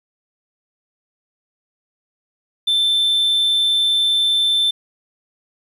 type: tone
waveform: sine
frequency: 3545 Hz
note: A7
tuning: 12 cents sharp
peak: -11 dBFS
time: 2.67-4.71 s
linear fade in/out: 10 ms
effects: tanh soft clip ceiling -13 dBFS + 8-bit